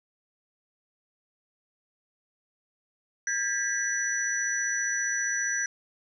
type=tone cluster; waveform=sine; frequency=1612 / 1727 / 1953 / 5910 Hz; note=G6 / A6 / B6 / F#8; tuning=+48 / -33 / -20 / -3 cents; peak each=-29 / -36 / -35 / -30 dBFS; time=3.27-5.66 s; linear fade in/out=2 ms; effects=none